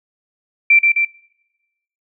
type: tone with echo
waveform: sine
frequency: 2349 Hz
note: D7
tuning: in tune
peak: -7 dBFS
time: 0.7-0.79 s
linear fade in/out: 5 ms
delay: 130 ms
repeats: 2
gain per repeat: -3 dB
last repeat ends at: 1.05 s
effects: noise-tail reverb RT60 1.0 s tail -23 dB re dry